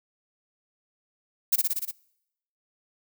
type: noise with echo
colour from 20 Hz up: violet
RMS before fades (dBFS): -20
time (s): 1.52-1.56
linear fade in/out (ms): 10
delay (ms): 59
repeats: 6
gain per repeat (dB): -2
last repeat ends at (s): 1.914
effects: noise-tail reverb RT60 0.8 s tail -24 dB re dry